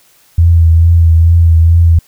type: tone with vibrato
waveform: sine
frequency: 83.2 Hz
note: E2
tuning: 17 cents sharp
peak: -3 dBFS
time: 0.38-1.99 s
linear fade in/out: 5 ms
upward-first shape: triangle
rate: 2.3 Hz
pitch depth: 38 cents each way
effects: white hiss -48 dBFS RMS until 2.07 s